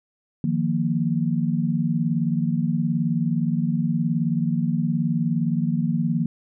sine chord, Eb suspended second, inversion none, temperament equal, 155.56 / 174.61 / 233.1 Hz, Eb3 / F3 / Bb3, 0 / 0 / 0 cents, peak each -24 dBFS, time 0.44-6.26 s, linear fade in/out 2 ms, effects none

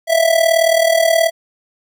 square tone with amplitude modulation, 659.3 Hz, E5, in tune, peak -8 dBFS, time 0.07-1.31 s, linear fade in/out 50 ms, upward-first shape sine, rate 38.7 Hz, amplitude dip 75%, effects none

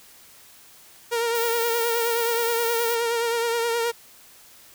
sawtooth tone with vibrato, 465.8 Hz, A#4, 1 cent flat, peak -18 dBFS, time 1.11-3.92 s, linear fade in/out 20 ms, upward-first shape triangle, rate 9.5 Hz, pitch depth 44 cents each way
violet noise, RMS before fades -31 dBFS, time 1.35-2.95 s, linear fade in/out 0 ms
effects white hiss -50 dBFS RMS until 4.74 s

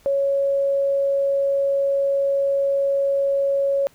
sine tone, 554.4 Hz, C#5, in tune, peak -17 dBFS, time 0.06-3.87 s, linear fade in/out 0 ms, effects pink hiss -55 dBFS RMS until 3.94 s

